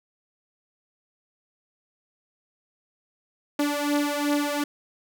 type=beating tone pair; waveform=sawtooth; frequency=290 / 292.7 Hz; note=D4 / D4; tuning=-22 / -6 cents; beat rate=2.7 Hz; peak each=-21 / -23 dBFS; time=3.59-4.64 s; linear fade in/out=5 ms; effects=none